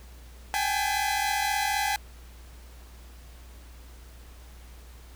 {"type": "tone cluster", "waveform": "sawtooth", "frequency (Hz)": [773, 808, 852, 2017], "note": ["G5", "G#5", "G#5", "B6"], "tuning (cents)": [-24, -48, 44, 36], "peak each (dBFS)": [-29, -25, -26, -30], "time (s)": [0.54, 1.96], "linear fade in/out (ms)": 0, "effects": ["added 60 Hz sine -45 dBFS peak until 5.15 s", "pink hiss -54 dBFS RMS until 5.15 s"]}